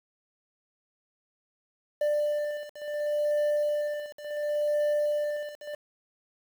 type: beating tone pair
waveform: triangle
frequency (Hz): 592 / 592.7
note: D5 / D5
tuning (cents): +14 / +16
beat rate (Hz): 0.7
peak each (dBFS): -27 / -27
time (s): 2.01-5.75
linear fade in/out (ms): 5
effects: 8-bit